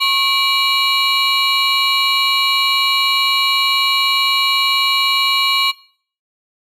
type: tone cluster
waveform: triangle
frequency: 1091 / 2328 / 2891 / 3909 / 4260 Hz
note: C#6 / D7 / F#7 / B7 / C8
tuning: -28 / -16 / -41 / -19 / +30 cents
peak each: -18 dBFS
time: 0-5.72 s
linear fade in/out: 20 ms
effects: noise-tail reverb RT60 0.5 s tail -20 dB re dry